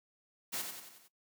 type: noise with echo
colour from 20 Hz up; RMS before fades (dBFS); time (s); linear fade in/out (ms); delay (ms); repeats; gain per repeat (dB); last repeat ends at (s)
white; -37; 0.52-0.63; 20; 91; 5; -5; 1.085
effects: noise-tail reverb RT60 0.1 s tail -18 dB re dry + high-pass 150 Hz 12 dB/octave